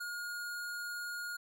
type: tone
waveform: square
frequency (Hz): 1431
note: F6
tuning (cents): +42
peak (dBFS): -39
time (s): 0-1.37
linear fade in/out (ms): 10
effects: none